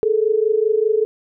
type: tone pair together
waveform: sine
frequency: 422.7 / 447.8 Hz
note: G#4 / A4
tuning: +31 / +30 cents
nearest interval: minor second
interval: 99 cents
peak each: -17 dBFS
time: 0.03-1.05 s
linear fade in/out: 0 ms
effects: none